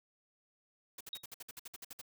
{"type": "noise bursts", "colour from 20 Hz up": "white", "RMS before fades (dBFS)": -47, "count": 13, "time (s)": [0.98, 2.015], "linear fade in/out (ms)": 5, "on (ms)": 27, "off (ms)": 57}
{"type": "tone with exponential decay", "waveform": "sine", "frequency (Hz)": 3776, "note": "A#7", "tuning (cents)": 22, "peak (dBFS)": -36, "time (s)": [1.13, 1.24], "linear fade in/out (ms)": 2, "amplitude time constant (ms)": 23}
{"effects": []}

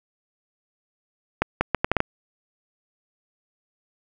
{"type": "accelerating click train", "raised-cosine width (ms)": 0.5, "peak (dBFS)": -4, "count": 7, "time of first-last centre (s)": [1.42, 2.004], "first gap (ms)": 190, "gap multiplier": 0.72, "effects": []}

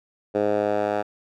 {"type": "tone with band-pass filter sweep", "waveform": "10% pulse", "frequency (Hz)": 103.83, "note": "G#2", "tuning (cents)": 0, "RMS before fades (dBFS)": -23, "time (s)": [0.34, 1.03], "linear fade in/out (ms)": 20, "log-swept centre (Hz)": [490, 810], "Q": 1.8, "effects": []}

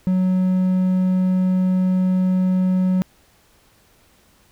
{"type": "tone", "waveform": "triangle", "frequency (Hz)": 185, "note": "F#3", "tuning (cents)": 0, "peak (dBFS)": -13, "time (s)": [0.07, 3.02], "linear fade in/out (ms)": 0, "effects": ["pink hiss -56 dBFS RMS until 4.51 s"]}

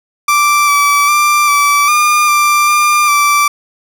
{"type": "tone with pitch steps", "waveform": "30% pulse", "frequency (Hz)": [1173, 1153, 1183, 1157, 1206, 1184, 1197, 1167], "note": ["D6", "D6", "D6", "D6", "D6", "D6", "D6", "D6"], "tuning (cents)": [-2, -32, 12, -26, 46, 14, 33, -11], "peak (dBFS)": -5, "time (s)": [0.28, 3.48], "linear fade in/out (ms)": 5, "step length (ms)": 400, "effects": []}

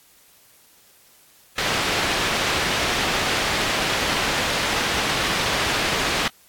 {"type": "low-pass noise", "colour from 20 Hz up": "white", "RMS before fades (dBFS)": -23, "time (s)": [1.58, 6.28], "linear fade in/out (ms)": 2, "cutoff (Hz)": 3300, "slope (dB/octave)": 12, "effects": ["white hiss -54 dBFS RMS until 6.48 s", "AAC 64 kbps"]}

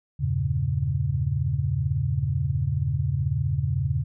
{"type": "chord", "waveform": "sine", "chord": "E diminished seventh", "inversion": "none", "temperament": "equal", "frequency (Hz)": [82.41, 98, 116.54, 138.59], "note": ["E2", "G2", "Bb2", "Db3"], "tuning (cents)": [0, 0, 0, 0], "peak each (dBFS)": [-29, -29, -29, -25], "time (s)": [0.19, 4.04], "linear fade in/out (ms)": 20, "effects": []}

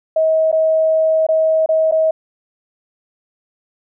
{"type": "tone with dropouts", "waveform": "sine", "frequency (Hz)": 637, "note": "D#5", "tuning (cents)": 41, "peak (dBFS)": -11, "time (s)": [0.16, 2.11], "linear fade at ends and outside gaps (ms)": 5, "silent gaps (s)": [[0.516, 0.526], [1.267, 1.287], [1.661, 1.689], [1.913, 1.921]], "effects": []}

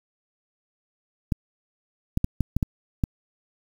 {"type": "clicks", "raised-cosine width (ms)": 5, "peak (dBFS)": -9, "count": 7, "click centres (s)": [1.322, 2.174, 2.244, 2.407, 2.566, 2.628, 3.038], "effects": ["7-bit"]}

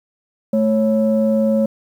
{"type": "tone pair together", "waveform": "sine", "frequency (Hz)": [218.2, 549.8], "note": ["A3", "C#5"], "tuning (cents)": [-14, -14], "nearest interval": "octave + major third", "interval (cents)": 1600, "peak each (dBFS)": [-14, -16], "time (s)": [0.53, 1.66], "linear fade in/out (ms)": 5, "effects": ["tanh soft clip ceiling -7 dBFS", "8-bit"]}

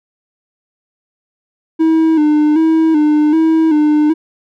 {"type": "tone with vibrato", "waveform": "triangle", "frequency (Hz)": 311.1, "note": "D#4", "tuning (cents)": 0, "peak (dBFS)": -6, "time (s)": [1.79, 4.14], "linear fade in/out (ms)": 20, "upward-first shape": "square", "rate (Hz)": 1.3, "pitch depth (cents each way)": 57, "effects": []}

